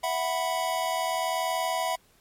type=chord; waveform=square; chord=E suspended second; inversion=none; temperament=equal; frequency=659.3 / 740 / 987.8 Hz; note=E5 / F#5 / B5; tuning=0 / 0 / 0 cents; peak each=-31 dBFS; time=0.03-1.96 s; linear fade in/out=10 ms; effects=pink hiss -62 dBFS RMS until 2.2 s + MP3 64 kbps